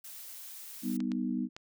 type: noise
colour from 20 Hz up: blue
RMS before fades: -46 dBFS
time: 0.04-0.97 s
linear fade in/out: 5 ms
type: chord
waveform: sine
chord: G augmented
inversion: none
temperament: equal with one note detuned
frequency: 196 / 246.9 / 310.1 Hz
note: G3 / B3 / D#4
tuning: 0 / 0 / -6 cents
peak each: -35 / -32 / -37 dBFS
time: 0.82-1.49 s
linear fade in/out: 50 ms
type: clicks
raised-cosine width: 0.2 ms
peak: -27 dBFS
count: 3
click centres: 1.004 / 1.118 / 1.565 s
effects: none